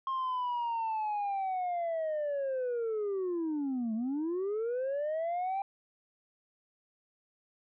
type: linear two-way sweep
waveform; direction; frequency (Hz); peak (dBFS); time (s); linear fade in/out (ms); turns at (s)
sine; down then up; 1071 to 214.8 to 795; -28; 0.07-5.62; 2; 3.94
effects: tanh soft clip ceiling -29 dBFS